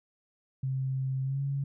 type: tone with pitch glide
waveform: sine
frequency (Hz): 132.5 to 138.85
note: C3 to C#3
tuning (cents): +22 to +3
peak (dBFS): -28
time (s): 0.63-1.64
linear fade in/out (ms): 5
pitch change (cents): +81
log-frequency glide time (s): 1.23-1.41
effects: none